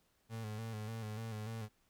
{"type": "tone with vibrato", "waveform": "35% pulse", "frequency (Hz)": 110, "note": "A2", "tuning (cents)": 0, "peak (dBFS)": -39, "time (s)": [0.29, 1.69], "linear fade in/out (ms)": 50, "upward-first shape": "square", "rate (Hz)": 3.4, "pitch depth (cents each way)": 48, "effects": ["pink hiss -75 dBFS RMS until 1.89 s"]}